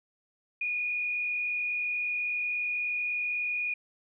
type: tone with frequency modulation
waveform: sine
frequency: 2451 Hz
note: D#7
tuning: 27 cents flat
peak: -28 dBFS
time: 0.61-3.74 s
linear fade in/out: 5 ms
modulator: 43.7 Hz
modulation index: 0.71
effects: none